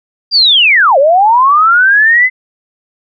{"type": "linear two-way sweep", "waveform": "sine", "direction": "down then up", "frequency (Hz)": [4839, 523.3, 2058], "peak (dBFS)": -4, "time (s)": [0.31, 2.3], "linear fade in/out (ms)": 50, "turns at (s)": 0.98, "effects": []}